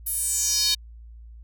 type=tone with high-pass filter sweep; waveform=square; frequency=339 Hz; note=E4; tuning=49 cents sharp; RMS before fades=-24 dBFS; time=0.06-0.75 s; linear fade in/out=10 ms; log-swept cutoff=12000 to 3900 Hz; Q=4.4; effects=added 57 Hz sine -41 dBFS peak until 1.43 s